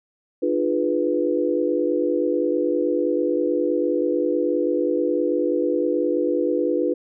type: chord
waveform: sine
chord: D diminished seventh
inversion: none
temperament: equal with one note detuned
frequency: 299.8 / 349.2 / 415.3 / 493.9 Hz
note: D4 / F4 / Ab4 / Cb5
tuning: +36 / 0 / 0 / 0 cents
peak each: -24 / -23 / -28 / -23 dBFS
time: 0.42-6.94 s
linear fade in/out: 10 ms
effects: none